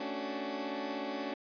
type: chord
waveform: 20% pulse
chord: D major seventh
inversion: second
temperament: equal with one note detuned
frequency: 220 / 277.2 / 293.7 / 373.2 Hz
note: A3 / C#4 / D4 / F#4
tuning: 0 / 0 / 0 / +15 cents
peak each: -39 / -34 / -36 / -38 dBFS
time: 0-1.34 s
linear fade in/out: 5 ms
effects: resampled to 11025 Hz